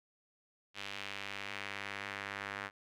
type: tone with band-pass filter sweep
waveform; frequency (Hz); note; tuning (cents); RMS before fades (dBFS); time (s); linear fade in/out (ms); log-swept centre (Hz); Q
sawtooth; 99.8; G2; +32; -43; 0.74-2.71; 50; 2900 to 1700; 1.7
effects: none

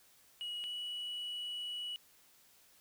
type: tone pair in turn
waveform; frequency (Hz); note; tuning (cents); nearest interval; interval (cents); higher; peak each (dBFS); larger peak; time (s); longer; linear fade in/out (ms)
sine; 2907 / 2937; F#7 / F#7; -31 / -13; unison; 18; second; -36 / -36; neither; 0.41-0.64 / 0.64-1.96; second; 0
effects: tanh soft clip ceiling -37 dBFS + white hiss -65 dBFS RMS until 2.8 s

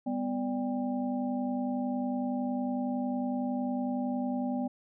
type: tone cluster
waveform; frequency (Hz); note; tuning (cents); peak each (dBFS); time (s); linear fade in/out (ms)
sine; 198.5 / 249.4 / 586 / 796; G3 / B3 / D5 / G5; +22 / +17 / -4 / +26; -39 / -30 / -39 / -39; 0.06-4.68; 10
effects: none

